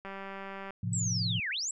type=click train; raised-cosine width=0.5 ms; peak=-27 dBFS; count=129; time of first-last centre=0.05-0.706 s; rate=195 Hz
type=chord; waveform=sine; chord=F major; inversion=first; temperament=equal; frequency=110 / 130.81 / 174.61 Hz; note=A2 / C3 / F3; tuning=0 / 0 / 0 cents; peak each=-32 / -37 / -35 dBFS; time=0.83-1.4 s; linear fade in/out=5 ms
type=linear two-way sweep; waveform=sine; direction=down then up; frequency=7940 to 1478 to 7940 Hz; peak=-31 dBFS; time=0.93-1.71 s; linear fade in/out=2 ms; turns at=1.5 s
effects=none